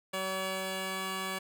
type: tone pair together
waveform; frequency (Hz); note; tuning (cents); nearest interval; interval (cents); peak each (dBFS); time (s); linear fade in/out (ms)
10% pulse; 189.7 / 568.5; F#3 / C#5; +43 / +44; octave + perfect fifth; 1901; -29 / -27; 0.13-1.39; 10
effects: none